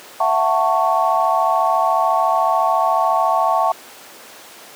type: chord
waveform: sine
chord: F# minor seventh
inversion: third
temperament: just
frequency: 666 / 740 / 888 / 1110 Hz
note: E5 / F#5 / A5 / C#6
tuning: +18 / 0 / +16 / +2 cents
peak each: -19 dBFS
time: 0.2-3.72 s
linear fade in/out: 5 ms
effects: pink hiss -39 dBFS RMS until 4.75 s + high-pass 400 Hz 12 dB/octave